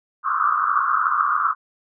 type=band-pass noise; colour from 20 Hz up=pink; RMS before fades=-20 dBFS; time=0.23-1.55 s; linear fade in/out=50 ms; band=1100 to 1400 Hz; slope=96 dB/octave; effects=none